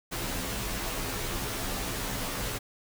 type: noise with comb filter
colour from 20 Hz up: pink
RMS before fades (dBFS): -33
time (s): 0.11-2.59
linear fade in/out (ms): 20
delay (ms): 13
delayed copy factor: -0.9
effects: none